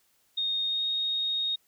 sine tone with pitch glide, 3700 to 3728 Hz, A#7 to A#7, -14 to -1 cents, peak -26 dBFS, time 0.37-1.56 s, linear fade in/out 10 ms, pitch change +13 cents, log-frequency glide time 0.66-0.84 s, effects white hiss -68 dBFS RMS until 1.67 s

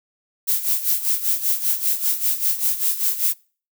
violet noise with tremolo, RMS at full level -18 dBFS, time 0.47-3.34 s, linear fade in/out 20 ms, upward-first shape sine, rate 5.1 Hz, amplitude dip 75%, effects noise-tail reverb RT60 0.4 s tail -25 dB re dry

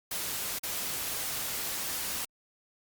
white noise with dropouts, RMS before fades -34 dBFS, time 0.11-2.25 s, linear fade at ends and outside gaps 5 ms, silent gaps 0.588-0.633 s, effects Opus 48 kbps

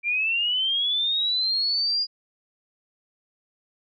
sine linear sweep, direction up, 2349 to 4882 Hz, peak -21 dBFS, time 0.03-2.07 s, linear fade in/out 50 ms, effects none

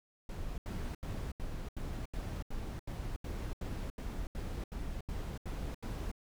brown noise bursts, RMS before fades -39 dBFS, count 16, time 0.29-6.115 s, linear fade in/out 2 ms, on 290 ms, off 79 ms, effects none

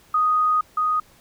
sine tone pair in turn, 1244.5 / 1244.5 Hz, D#6 / D#6, 0 / 0 cents, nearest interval unison, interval 0 cents, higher neither, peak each -16 / -18 dBFS, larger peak first, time 0.14-0.61 / 0.77-1 s, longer first, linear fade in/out 5 ms, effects pink hiss -54 dBFS RMS until 1.2 s

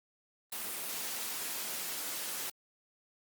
white noise, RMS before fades -38 dBFS, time 0.52-2.5 s, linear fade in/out 5 ms, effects high-pass 200 Hz 12 dB/octave + Opus 32 kbps

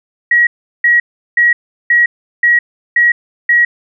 sine tone bursts, 1908 Hz, A#6, 40 cents sharp, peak -6 dBFS, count 7, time 0.31-3.65 s, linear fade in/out 5 ms, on 160 ms, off 370 ms, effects none

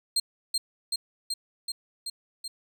30% pulse tone with echo, 4195 Hz, C8, 4 cents sharp, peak -19 dBFS, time 0.16-0.2 s, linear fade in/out 5 ms, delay 380 ms, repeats 6, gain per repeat -2 dB, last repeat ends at 2.48 s, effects none

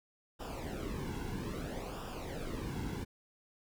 brown noise with flanger, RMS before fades -40 dBFS, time 0.39-3.05 s, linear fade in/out 20 ms, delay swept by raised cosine 0.47 to 1.67 ms, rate 0.61 Hz, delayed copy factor -0.75, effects none

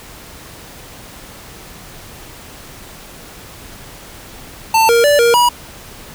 square tone with pitch steps, 893 / 467.7 / 582 / 470.4 / 968 Hz, A5 / A#4 / D5 / A#4 / B5, +25 / +6 / -16 / +16 / -35 cents, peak -9 dBFS, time 4.74-5.49 s, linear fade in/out 5 ms, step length 150 ms, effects pink hiss -36 dBFS RMS until 6.14 s

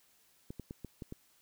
clicks, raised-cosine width 3 ms, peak -29 dBFS, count 6, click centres 0.505 / 0.597 / 0.709 / 0.847 / 1.022 / 1.124 s, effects white hiss -68 dBFS RMS until 1.41 s

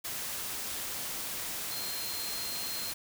sine tone in noise, 4186 Hz, C8, in tune, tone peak -39 dBFS, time 1.71-2.92 s, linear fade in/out 10 ms, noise white, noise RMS -37 dBFS, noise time 0.04-2.94 s, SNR -5 dB, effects none

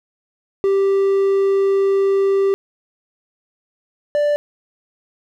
triangle tone pair in turn, 392 / 587.3 Hz, G4 / D5, 0 / 0 cents, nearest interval perfect fifth, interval 700 cents, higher second, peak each -11 / -12 dBFS, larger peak first, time 0.64-2.54 / 4.15-4.36 s, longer first, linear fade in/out 0 ms, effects none

